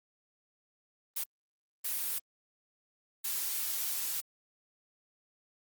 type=noise bursts at uneven times; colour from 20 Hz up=blue; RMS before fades=-34 dBFS; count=3; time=1.16-1.24 / 1.84-2.19 / 3.24-4.21 s; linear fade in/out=10 ms; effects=Opus 32 kbps